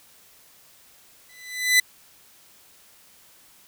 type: tone with exponential growth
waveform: sawtooth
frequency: 2001 Hz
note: B6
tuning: 22 cents sharp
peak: -9 dBFS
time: 1.29-1.8 s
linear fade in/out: 5 ms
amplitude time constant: 110 ms
effects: white hiss -54 dBFS RMS until 3.67 s